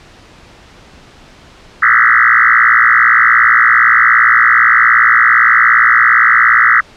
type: tone with frequency modulation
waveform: sine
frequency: 1622 Hz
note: G#6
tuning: 41 cents flat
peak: -5 dBFS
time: 1.82-6.81 s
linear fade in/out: 10 ms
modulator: 58.7 Hz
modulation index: 6.6
effects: pink hiss -40 dBFS RMS until 6.96 s + low-pass 5000 Hz 12 dB/octave